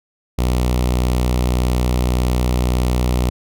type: tone with notch filter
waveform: sawtooth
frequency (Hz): 61.74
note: B1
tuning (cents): 0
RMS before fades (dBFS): -17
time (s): 0.38-3.3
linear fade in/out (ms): 10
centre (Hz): 1600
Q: 1.8
effects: none